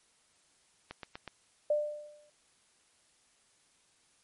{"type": "click train", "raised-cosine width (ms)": 0.3, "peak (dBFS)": -25, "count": 4, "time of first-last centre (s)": [0.91, 1.277], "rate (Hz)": 8.17}
{"type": "tone with exponential decay", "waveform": "sine", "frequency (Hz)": 596, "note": "D5", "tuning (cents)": 25, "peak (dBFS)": -23, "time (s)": [1.7, 2.3], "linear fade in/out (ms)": 5, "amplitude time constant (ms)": 130}
{"effects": ["white hiss -68 dBFS RMS until 4.23 s", "MP3 48 kbps"]}